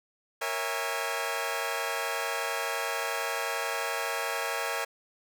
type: chord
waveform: 15% pulse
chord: A# half-diminished seventh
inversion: none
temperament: equal with one note detuned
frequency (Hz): 466.2 / 554.4 / 659.3 / 815.9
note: A#4 / C#5 / E5 / G#5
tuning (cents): 0 / 0 / 0 / -31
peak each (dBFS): -29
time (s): 0.41-4.85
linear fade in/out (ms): 10
effects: none